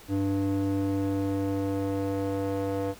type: tone with band-pass filter sweep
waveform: square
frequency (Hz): 98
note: G2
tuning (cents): 0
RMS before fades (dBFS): -28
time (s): 0.08-2.95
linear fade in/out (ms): 50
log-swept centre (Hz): 280 to 490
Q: 1.8
effects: pink hiss -50 dBFS RMS until 2.99 s